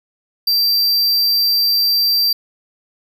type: tone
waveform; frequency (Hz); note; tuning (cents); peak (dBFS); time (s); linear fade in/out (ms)
square; 4699; D8; 0; -13; 0.47-2.33; 5
effects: none